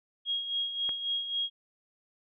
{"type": "tone with tremolo", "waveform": "sine", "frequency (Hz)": 3278, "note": "G#7", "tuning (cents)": -23, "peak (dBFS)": -27, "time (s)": [0.25, 1.5], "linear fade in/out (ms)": 50, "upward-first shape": "sine", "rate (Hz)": 3.7, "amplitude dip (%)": 60}
{"type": "click", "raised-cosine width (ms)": 0.5, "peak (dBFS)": -26, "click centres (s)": 0.892}
{"effects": []}